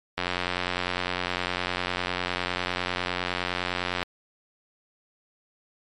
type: click train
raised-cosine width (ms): 0.3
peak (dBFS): -10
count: 347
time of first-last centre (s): 0.18-4.029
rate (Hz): 89.9
effects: MP3 64 kbps